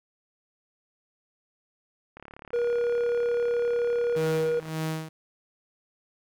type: click train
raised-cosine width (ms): 0.5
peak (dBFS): -28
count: 91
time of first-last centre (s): 2.17-4.684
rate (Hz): 35.8
type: tone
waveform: triangle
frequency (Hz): 477.5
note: A#4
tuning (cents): +42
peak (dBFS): -21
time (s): 2.53-4.6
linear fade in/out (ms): 10
type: tone with tremolo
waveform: sawtooth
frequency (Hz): 158.7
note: D#3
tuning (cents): +35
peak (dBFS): -23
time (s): 4.16-5.09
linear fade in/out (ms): 5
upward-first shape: sine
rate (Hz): 1.8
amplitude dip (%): 85
effects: none